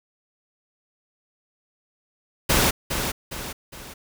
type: noise with echo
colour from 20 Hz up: pink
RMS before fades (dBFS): -19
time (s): 2.49-2.71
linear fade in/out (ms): 10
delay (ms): 410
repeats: 3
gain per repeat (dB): -7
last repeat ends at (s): 3.94
effects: none